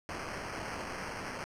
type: noise with sample-and-hold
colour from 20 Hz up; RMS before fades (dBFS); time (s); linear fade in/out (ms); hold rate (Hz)
violet; -40; 0.09-1.44; 0; 3675
effects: low-pass 8000 Hz 12 dB/octave